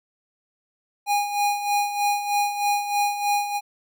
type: tone with tremolo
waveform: square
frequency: 819 Hz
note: G#5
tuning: 24 cents flat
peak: -19 dBFS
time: 1.06-3.61 s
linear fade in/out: 50 ms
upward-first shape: sine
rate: 3.2 Hz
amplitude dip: 65%
effects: none